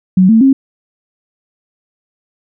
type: tone with pitch steps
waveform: sine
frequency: 185.9 / 223.6 / 269 Hz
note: F#3 / A3 / C4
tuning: +8 / +28 / +48 cents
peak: -4 dBFS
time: 0.17-0.53 s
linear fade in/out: 5 ms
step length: 120 ms
effects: none